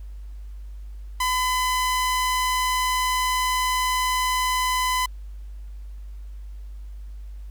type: tone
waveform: sawtooth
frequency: 1010 Hz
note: B5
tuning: 39 cents sharp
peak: -17 dBFS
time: 1.2-5.06 s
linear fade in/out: 5 ms
effects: added 50 Hz sine -34 dBFS peak until 7.5 s + pink hiss -62 dBFS RMS until 7.5 s